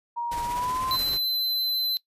sine tone with pitch glide, 946 to 1037.6 Hz, A#5 to C6, +25 to -15 cents, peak -26 dBFS, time 0.16-0.97 s, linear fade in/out 20 ms, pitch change +160 cents, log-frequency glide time 0.43-0.86 s
pink noise with tremolo, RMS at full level -36 dBFS, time 0.31-1.18 s, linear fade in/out 10 ms, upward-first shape sine, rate 16 Hz, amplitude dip 40%
square tone, 4053 Hz, B7, 44 cents sharp, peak -24 dBFS, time 0.91-1.97 s, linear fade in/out 0 ms
blue noise with exponential decay, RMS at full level -34 dBFS, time 0.99-1.28 s, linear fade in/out 0 ms, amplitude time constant 63 ms
effects noise-tail reverb RT60 0.1 s tail -20 dB re dry + resampled to 32000 Hz

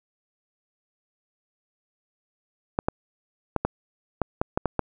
clicks, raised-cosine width 1 ms, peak -8 dBFS, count 9, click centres 2.789 / 2.885 / 3.563 / 3.65 / 4.217 / 4.415 / 4.575 / 4.657 / 4.793 s, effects none

